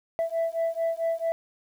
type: beating tone pair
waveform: sine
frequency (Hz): 659.3 / 663.8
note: E5 / E5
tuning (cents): 0 / +12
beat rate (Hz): 4.5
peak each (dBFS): -26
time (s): 0.19-1.32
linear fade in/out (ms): 0
effects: tanh soft clip ceiling -21 dBFS + 9-bit